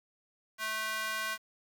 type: tone with high-pass filter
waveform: square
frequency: 218.1 Hz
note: A3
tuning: 15 cents flat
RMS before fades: -35 dBFS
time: 0.58-1.38 s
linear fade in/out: 50 ms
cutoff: 1400 Hz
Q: 1.8
effects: 9-bit